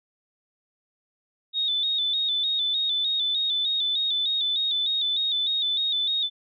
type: tone with vibrato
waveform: sine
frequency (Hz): 3623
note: A7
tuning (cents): +50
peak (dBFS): -22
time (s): 1.53-6.3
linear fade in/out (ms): 50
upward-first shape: square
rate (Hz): 3.3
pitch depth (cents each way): 54
effects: none